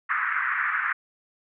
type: band-pass noise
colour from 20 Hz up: pink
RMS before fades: -26 dBFS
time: 0.09-0.93 s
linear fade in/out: 10 ms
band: 1200 to 2000 Hz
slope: 48 dB/octave
effects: none